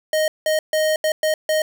square tone bursts at uneven times, 622.3 Hz, D#5, in tune, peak -17 dBFS, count 6, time 0.13-0.28 / 0.46-0.59 / 0.73-0.96 / 1.04-1.12 / 1.23-1.34 / 1.49-1.62 s, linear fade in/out 2 ms, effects none

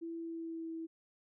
sine tone with pitch glide, 332.4 to 326.3 Hz, E4 to E4, +15 to -18 cents, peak -39 dBFS, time 0.01-0.87 s, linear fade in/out 20 ms, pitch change -33 cents, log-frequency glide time 0.16-0.72 s, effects none

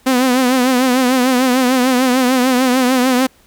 sawtooth tone with vibrato, 254.6 Hz, C4, 47 cents flat, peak -7 dBFS, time 0.06-3.27 s, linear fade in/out 10 ms, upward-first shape triangle, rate 6.7 Hz, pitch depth 84 cents each way, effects pink hiss -51 dBFS RMS until 3.46 s

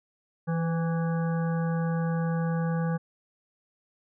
harmonic tone with a mistuned harmonic, 164.81 Hz, E3, in tune, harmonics 1 / 3 / 5 / 7 / 9 / 10, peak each -25 / -35 / -39 / -42 / -44 / -45 dBFS, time 0.47-2.98 s, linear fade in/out 20 ms, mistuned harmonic 3, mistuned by +29 cents, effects none

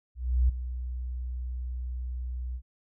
sine tone with ADSR envelope, 62 Hz, B1, 7 cents sharp, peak -18 dBFS, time 0.15-2.62 s, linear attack 340 ms, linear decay 8 ms, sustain -13 dB, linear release 68 ms, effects none

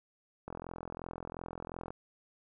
click train, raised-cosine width 1 ms, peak -27 dBFS, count 62, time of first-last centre 0.48-1.905 s, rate 42.8 Hz, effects none

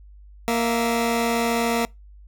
15% pulse tone pair together, 233 / 659.3 Hz, A#3 / E5, -1 / 0 cents, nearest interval octave + tritone, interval 1801 cents, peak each -14 / -23 dBFS, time 0.48-1.85 s, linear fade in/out 0 ms, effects noise-tail reverb RT60 0.2 s tail -25 dB re dry + added 50 Hz sine -43 dBFS peak until 2.27 s

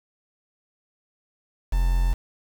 triangle tone with quantisation, 43.65 Hz, F1, in tune, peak -16 dBFS, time 1.72-2.14 s, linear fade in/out 10 ms, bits 6, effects none

